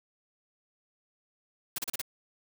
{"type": "noise bursts", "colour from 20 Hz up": "white", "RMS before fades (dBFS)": -33, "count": 5, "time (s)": [1.76, 2.016], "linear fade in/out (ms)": 5, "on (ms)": 24, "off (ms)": 34, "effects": []}